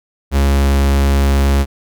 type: tone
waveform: 45% pulse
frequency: 69.3 Hz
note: C#2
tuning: in tune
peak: -10 dBFS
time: 0.31-1.66 s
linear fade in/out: 50 ms
effects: none